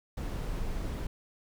brown noise, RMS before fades -34 dBFS, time 0.17-1.07 s, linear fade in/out 5 ms, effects none

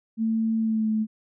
sine tone with pitch glide, 223.4 to 217.5 Hz, A3 to A3, +27 to -20 cents, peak -21 dBFS, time 0.17-1.07 s, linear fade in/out 50 ms, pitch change -47 cents, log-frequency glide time 0.59-0.89 s, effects none

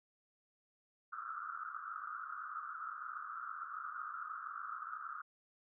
white band-pass noise, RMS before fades -45 dBFS, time 1.12-5.22 s, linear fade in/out 10 ms, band 1200 to 1400 Hz, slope 96 dB/octave, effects none

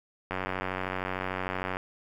click train, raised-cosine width 0.5 ms, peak -16 dBFS, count 137, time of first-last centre 0.31-1.769 s, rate 93.2 Hz, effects 9-bit

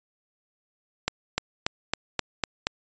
accelerating click train, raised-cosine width 0.2 ms, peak -6 dBFS, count 7, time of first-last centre 1.08-2.669 s, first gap 300 ms, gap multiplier 0.95, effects resampled to 16000 Hz

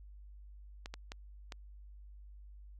clicks, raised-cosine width 0.2 ms, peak -26 dBFS, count 4, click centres 0.859 / 0.94 / 1.119 / 1.522 s, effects added 50 Hz sine -50 dBFS peak until 2.79 s + AAC 48 kbps

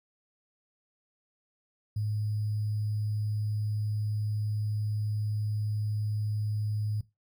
sine tone with sample-and-hold, 105.8 Hz, G#2, 33 cents sharp, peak -28 dBFS, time 1.96-7.01 s, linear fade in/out 5 ms, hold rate 4900 Hz, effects noise-tail reverb RT60 0.2 s tail -17 dB re dry

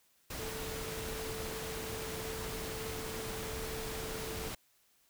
sine tone in noise, 442.5 Hz, A4, 10 cents sharp, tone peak -43 dBFS, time 0.39-4.49 s, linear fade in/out 5 ms, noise pink, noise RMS -41 dBFS, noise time 0.3-4.55 s, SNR -5 dB, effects white hiss -70 dBFS RMS until 5.09 s

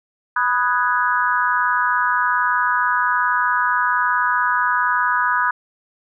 sine chord, G# minor seventh, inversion first, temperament equal, 987.8 / 1244.5 / 1480 / 1661.2 Hz, B5 / D#6 / F#6 / G#6, 0 / 0 / 0 / 0 cents, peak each -20 / -21 / -21 / -23 dBFS, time 0.36-5.51 s, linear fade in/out 5 ms, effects none

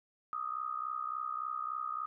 sine tone with amplitude modulation, 1244.5 Hz, D#6, in tune, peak -31 dBFS, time 0.33-2.06 s, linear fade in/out 0 ms, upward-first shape sine, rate 63.5 Hz, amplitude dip 85%, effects none

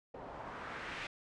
white noise with low-pass filter sweep, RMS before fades -45 dBFS, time 0.14-1.07 s, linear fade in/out 5 ms, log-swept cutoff 660 to 2500 Hz, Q 1.5, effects resampled to 22050 Hz

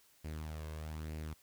sawtooth tone with flanger, 77.78 Hz, D#2, in tune, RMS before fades -43 dBFS, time 0.24-1.34 s, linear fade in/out 10 ms, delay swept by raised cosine 0.41 to 1.91 ms, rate 1.1 Hz, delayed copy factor +0.5, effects white hiss -67 dBFS RMS until 1.42 s

